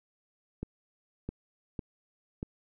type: clicks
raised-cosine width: 3 ms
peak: -22 dBFS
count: 4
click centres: 0.63 / 1.29 / 1.792 / 2.429 s
effects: none